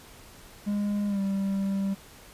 triangle tone with pitch glide, 205 to 195.86 Hz, G#3 to G3, -22 to -1 cents, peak -23 dBFS, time 0.66-1.95 s, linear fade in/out 20 ms, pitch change -79 cents, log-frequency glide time 1.07-1.2 s, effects pink hiss -50 dBFS RMS until 2.33 s + resampled to 32000 Hz

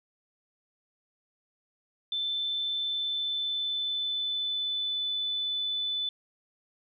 sine tone with pitch glide, 3533 to 3498 Hz, A7 to A7, +6 to -11 cents, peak -28 dBFS, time 2.12-6.09 s, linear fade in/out 2 ms, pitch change -17 cents, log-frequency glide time 2.78-4.94 s, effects none

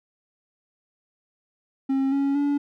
triangle tone with pitch steps, 269.2 / 277.6 / 286.2 Hz, C4 / C#4 / D4, +49 / +3 / -45 cents, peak -18 dBFS, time 1.89-2.58 s, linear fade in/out 10 ms, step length 230 ms, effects none

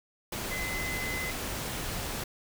sine tone in noise, 2040 Hz, C7, 44 cents flat, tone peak -34 dBFS, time 0.51-1.31 s, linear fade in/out 5 ms, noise pink, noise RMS -35 dBFS, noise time 0.32-2.24 s, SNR -2 dB, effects none

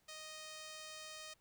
5% pulse tone, 622.3 Hz, D#5, in tune, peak -37 dBFS, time 0.08-1.34 s, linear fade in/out 10 ms, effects pink hiss -75 dBFS RMS until 1.4 s

